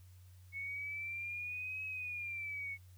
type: exponential two-way sweep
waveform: sine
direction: up then down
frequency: 2200 to 2562 to 2200 Hz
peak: -39 dBFS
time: 0.52-2.78 s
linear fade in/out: 50 ms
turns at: 1.85 s
effects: added 91 Hz sine -55 dBFS peak until 2.97 s + white hiss -70 dBFS RMS until 2.97 s